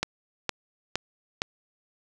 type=click train; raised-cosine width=0.2 ms; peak=-8 dBFS; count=4; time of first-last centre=0.03-1.419 s; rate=2.16 Hz; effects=none